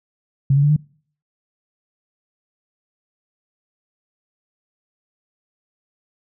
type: tone with pitch steps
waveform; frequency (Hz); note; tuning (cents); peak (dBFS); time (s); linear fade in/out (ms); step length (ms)
sine; 137.1 / 141.53 / 146.09 / 150.81; C#3 / C#3 / D3 / D3; -19 / +36 / -9 / +46; -11; 0.5-0.764; 5; 66
effects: noise-tail reverb RT60 0.5 s tail -24 dB re dry